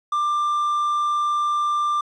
triangle tone, 1187 Hz, D6, 18 cents sharp, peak -17 dBFS, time 0.12-2.01 s, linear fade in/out 5 ms, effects resampled to 22050 Hz + 9-bit

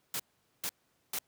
white noise bursts, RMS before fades -35 dBFS, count 3, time 0.14-1.188 s, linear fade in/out 2 ms, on 56 ms, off 440 ms, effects pink hiss -73 dBFS RMS until 1.27 s + high-pass 100 Hz 12 dB/octave

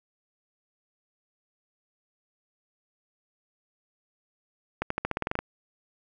accelerating click train, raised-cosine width 0.5 ms, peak -12 dBFS, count 11, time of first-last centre 4.82-5.39 s, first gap 84 ms, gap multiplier 0.91, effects none

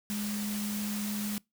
sine tone in noise, 207.7 Hz, G#3, in tune, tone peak -32 dBFS, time 0.1-1.38 s, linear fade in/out 0 ms, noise white, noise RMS -39 dBFS, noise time 0.1-1.38 s, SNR +4 dB, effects noise-tail reverb RT60 0.2 s tail -25 dB re dry

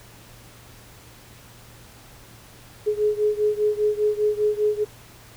sine beating tone pair, 420 / 425 Hz, G#4 / G#4, +19 / +40 cents, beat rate 5 Hz, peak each -21 / -23 dBFS, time 2.86-4.85 s, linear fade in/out 20 ms, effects added 116 Hz sine -51 dBFS peak until 5.36 s + pink hiss -48 dBFS RMS until 5.36 s

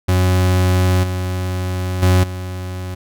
40% pulse tone with level steps, 91.8 Hz, F#2, 13 cents flat, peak -11 / -18 / -9 / -23 dBFS, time 0.08-2.95 s, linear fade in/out 10 ms, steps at 1.03 / 2.02 / 2.23 s, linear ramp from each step 10 ms, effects none

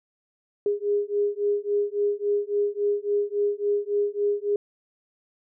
sine beating tone pair, 408.2 / 411.8 Hz, G#4 / G#4, -30 / -15 cents, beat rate 3.6 Hz, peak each -25 dBFS, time 0.66-4.56 s, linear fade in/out 2 ms, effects none

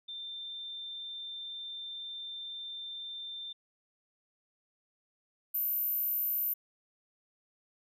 sine tone pair in turn, 3578 / 13563 Hz, A7 / G#9, +28 / +35 cents, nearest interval octave + major seventh, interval 2307 cents, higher second, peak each -39 / -29 dBFS, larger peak second, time 0.08-3.53 / 5.54-6.54 s, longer first, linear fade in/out 10 ms, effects none

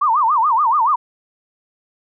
sine tone with vibrato, 1046.5 Hz, C6, in tune, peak -12 dBFS, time 0.01-0.96 s, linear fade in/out 10 ms, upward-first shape sine, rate 7 Hz, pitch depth 290 cents each way, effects none

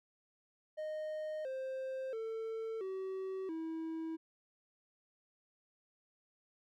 triangle tone with pitch steps, 618 / 525.7 / 447.2 / 380.4 / 323.6 Hz, D#5 / C5 / A4 / F#4 / E4, -12 / +8 / +28 / +48 / -32 cents, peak -36 dBFS, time 0.77-4.17 s, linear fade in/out 20 ms, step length 680 ms, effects none

